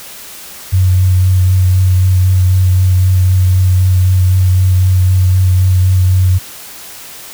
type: tone with vibrato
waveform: sine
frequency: 92.5 Hz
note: F#2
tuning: in tune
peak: -6 dBFS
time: 0.72-6.39 s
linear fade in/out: 20 ms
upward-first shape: triangle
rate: 3.9 Hz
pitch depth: 21 cents each way
effects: white hiss -31 dBFS RMS until 7.33 s